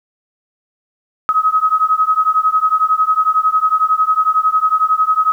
sine beating tone pair, 1266 / 1277 Hz, D#6 / D#6, +30 / +45 cents, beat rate 11 Hz, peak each -14 dBFS, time 1.29-5.32 s, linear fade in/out 0 ms, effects 8-bit

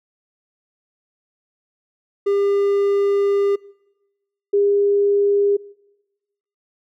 triangle / sine tone pair in turn, 401 / 404.3 Hz, G4 / G#4, +39 / -46 cents, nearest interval unison, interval 15 cents, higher second, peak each -13 dBFS, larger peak neither, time 2.26-3.56 / 4.53-5.57 s, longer first, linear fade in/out 10 ms, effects noise-tail reverb RT60 1.0 s tail -23 dB re dry

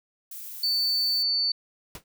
violet noise, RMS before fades -39 dBFS, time 0.31-1.23 s, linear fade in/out 5 ms
sine tone, 4500 Hz, C#8, 25 cents sharp, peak -22 dBFS, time 0.63-1.52 s, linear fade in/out 5 ms
pink noise with exponential decay, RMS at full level -34 dBFS, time 1.95-2.04 s, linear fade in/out 2 ms, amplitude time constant 18 ms
effects none

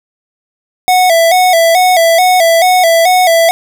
square tone with vibrato, 698.5 Hz, F5, in tune, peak -6 dBFS, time 0.88-3.51 s, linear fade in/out 0 ms, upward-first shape square, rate 2.3 Hz, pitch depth 88 cents each way, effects none

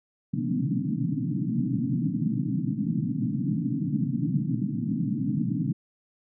pink band-pass noise, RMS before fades -27 dBFS, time 0.33-5.73 s, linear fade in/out 10 ms, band 120 to 300 Hz, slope 96 dB/octave, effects none

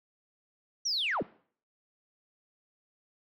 sine linear sweep, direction down, 5900 to 72.1 Hz, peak -27 dBFS, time 0.85-1.23 s, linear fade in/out 10 ms, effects noise-tail reverb RT60 0.5 s tail -21 dB re dry + tanh soft clip ceiling -23 dBFS

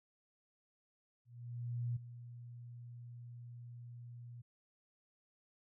sine tone with ADSR envelope, 120 Hz, B2, 49 cents flat, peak -34 dBFS, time 1.25-4.42 s, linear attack 710 ms, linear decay 12 ms, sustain -14 dB, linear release 12 ms, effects none

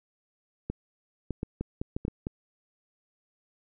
clicks, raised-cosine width 3 ms, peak -18 dBFS, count 9, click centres 0.7 / 1.307 / 1.431 / 1.61 / 1.815 / 1.965 / 2.051 / 2.081 / 2.269 s, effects none

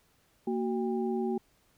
sine tone cluster, 230.7 / 374 / 800 Hz, A#3 / F#4 / G5, -18 / +19 / +35 cents, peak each -31 / -31 / -39 dBFS, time 0.47-1.38 s, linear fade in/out 5 ms, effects pink hiss -68 dBFS RMS until 1.77 s

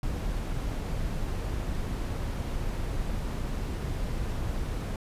brown noise, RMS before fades -31 dBFS, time 0.03-4.96 s, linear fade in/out 2 ms, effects resampled to 32000 Hz

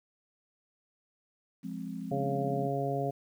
sine chord, F minor, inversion none, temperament equal, 174.61 / 207.7 / 261.6 Hz, F3 / Ab3 / C4, 0 / 0 / 0 cents, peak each -40 dBFS, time 1.63-2.68 s, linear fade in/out 20 ms
harmonic tone, 138.59 Hz, C#3, in tune, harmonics 1 / 2 / 3 / 4 / 5, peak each -34 / -38 / -35 / -37 / -34 dBFS, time 2.11-3.11 s, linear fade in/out 10 ms
effects 10-bit

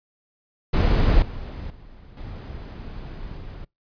brown noise with level steps, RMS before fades -17 / -33 / -45 / -35 / -37 dBFS, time 0.73-3.65 s, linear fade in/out 10 ms, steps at 1.22 / 1.7 / 2.17 / 3.37 s, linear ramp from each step 2 ms, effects noise-tail reverb RT60 0.2 s tail -26 dB re dry + resampled to 11025 Hz

